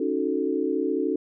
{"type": "chord", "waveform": "sine", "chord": "D# half-diminished seventh", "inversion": "third", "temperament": "equal", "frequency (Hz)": [277.2, 311.1, 370, 440], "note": ["C#4", "D#4", "F#4", "A4"], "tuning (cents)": [0, 0, 0, 0], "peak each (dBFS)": -28, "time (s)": [0, 1.16], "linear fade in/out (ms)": 5, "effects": []}